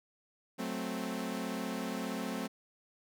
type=chord; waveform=sawtooth; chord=F# diminished; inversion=none; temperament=equal; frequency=185 / 220 / 261.6 Hz; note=F#3 / A3 / C4; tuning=0 / 0 / 0 cents; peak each=-37 / -35 / -35 dBFS; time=0.58-2.48 s; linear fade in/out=20 ms; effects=none